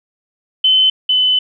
sine tone pair in turn, 3052 / 3020 Hz, G7 / F#7, -47 / +35 cents, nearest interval unison, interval 18 cents, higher first, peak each -8 / -10 dBFS, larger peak first, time 0.64-0.9 / 1.09-1.39 s, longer second, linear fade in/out 5 ms, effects none

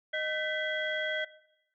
sine tone cluster, 620 / 1531 / 1987 / 3289 Hz, D#5 / G6 / B6 / G#7, -6 / -41 / +10 / -18 cents, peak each -34 / -35 / -34 / -38 dBFS, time 0.13-1.25 s, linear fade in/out 10 ms, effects noise-tail reverb RT60 0.8 s tail -18 dB re dry + tanh soft clip ceiling -19 dBFS

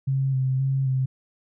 sine tone with vibrato, 133 Hz, C3, 29 cents sharp, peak -20 dBFS, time 0.07-1.06 s, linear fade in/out 10 ms, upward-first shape square, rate 1.9 Hz, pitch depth 24 cents each way, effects none

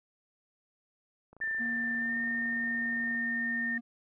click train, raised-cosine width 1 ms, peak -40 dBFS, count 51, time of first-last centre 1.33-3.148 s, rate 27.5 Hz
sine tone with pitch glide, 1784 to 1822.5 Hz, A6 to A#6, +23 to -40 cents, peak -30 dBFS, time 1.41-3.78 s, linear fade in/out 5 ms, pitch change +37 cents, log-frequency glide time 1.96-2.18 s
triangle tone, 236.7 Hz, A#3, 27 cents sharp, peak -34 dBFS, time 1.59-3.81 s, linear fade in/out 20 ms
effects none

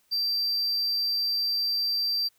triangle tone, 4695 Hz, D8, 1 cent flat, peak -23 dBFS, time 0.11-2.29 s, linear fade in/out 20 ms, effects white hiss -67 dBFS RMS until 2.38 s

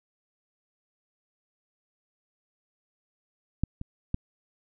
clicks, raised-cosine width 5 ms, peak -12 / -23 / -14 dBFS, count 3, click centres 3.636 / 3.814 / 4.144 s, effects none

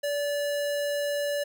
square tone, 578 Hz, D5, 28 cents flat, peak -27 dBFS, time 0.03-1.44 s, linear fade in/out 10 ms, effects none

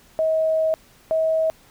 sine tone pair in turn, 637 / 640.6 Hz, D#5 / E5, +41 / -50 cents, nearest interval unison, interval 9 cents, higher second, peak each -17 dBFS, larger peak neither, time 0.19-0.74 / 1.11-1.5 s, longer first, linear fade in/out 0 ms, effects pink hiss -53 dBFS RMS until 1.7 s

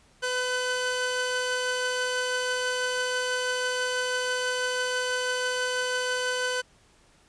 sawtooth tone pair together, 502 / 1512.1 Hz, B4 / F#6, +28 / +37 cents, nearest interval octave + perfect fifth, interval 1909 cents, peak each -25 dBFS, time 0.22-6.62 s, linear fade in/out 20 ms, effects pink hiss -60 dBFS RMS until 7.28 s + resampled to 22050 Hz

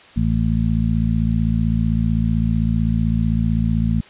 harmonic tone, 55.7 Hz, A1, 22 cents sharp, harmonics 1 / 2 / 3 / 4, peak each -21 / -21 / -21 / -21 dBFS, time 0.16-4.01 s, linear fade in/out 10 ms, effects white hiss -45 dBFS RMS until 4.09 s + resampled to 8000 Hz

